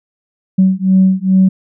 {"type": "beating tone pair", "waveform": "sine", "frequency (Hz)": [187.7, 190.1], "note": ["F#3", "F#3"], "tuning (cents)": [25, 47], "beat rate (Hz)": 2.4, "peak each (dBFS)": -10, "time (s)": [0.58, 1.49], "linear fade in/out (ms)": 10, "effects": ["tanh soft clip ceiling -1 dBFS"]}